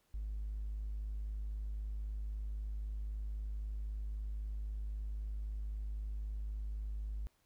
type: tone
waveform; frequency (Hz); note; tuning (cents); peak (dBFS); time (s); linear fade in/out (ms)
triangle; 51.91; G#1; 0; -34; 0.14-7.27; 0
effects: tanh soft clip ceiling -34 dBFS + pink hiss -75 dBFS RMS until 7.45 s